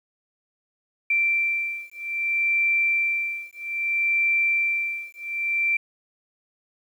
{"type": "beating tone pair", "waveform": "sine", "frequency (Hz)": [2349, 2349.62], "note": ["D7", "D7"], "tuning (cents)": [0, 0], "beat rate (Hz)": 0.62, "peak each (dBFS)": -24, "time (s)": [1.1, 5.77], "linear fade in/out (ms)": 5, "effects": ["9-bit"]}